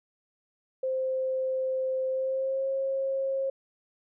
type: tone with pitch glide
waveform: sine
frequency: 522 to 538.5 Hz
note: C5 to C5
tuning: -4 to +50 cents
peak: -26 dBFS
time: 0.83-3.5 s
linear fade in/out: 5 ms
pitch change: +54 cents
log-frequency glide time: 2.09-2.68 s
effects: none